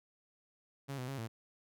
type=tone with pitch steps; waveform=sawtooth; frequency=138.3 / 126.5 / 136.6 / 113.2 Hz; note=C#3 / B2 / C#3 / A2; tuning=-4 / +42 / -25 / +50 cents; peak=-35 dBFS; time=0.88-1.28 s; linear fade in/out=20 ms; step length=100 ms; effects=none